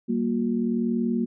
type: tone cluster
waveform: sine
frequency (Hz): 193 / 233.6 / 361.6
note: G3 / A#3 / F#4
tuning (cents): -27 / +4 / -40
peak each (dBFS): -29 / -23 / -31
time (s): 0.08-1.26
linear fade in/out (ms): 20
effects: none